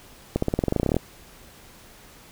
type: accelerating click train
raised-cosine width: 2 ms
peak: -8 dBFS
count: 16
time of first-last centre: 0.36-0.966 s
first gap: 64 ms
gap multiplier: 0.93
effects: pink hiss -49 dBFS RMS until 2.31 s